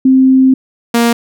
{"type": "tone pair in turn", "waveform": ["sine", "sawtooth"], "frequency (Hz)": [262.3, 234.5], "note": ["C4", "A#3"], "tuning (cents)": [4, 11], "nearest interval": "major second", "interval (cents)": 193, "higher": "first", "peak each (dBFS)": -4, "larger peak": "neither", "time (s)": [[0.05, 0.54], [0.94, 1.13]], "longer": "first", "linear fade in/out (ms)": 5, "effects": []}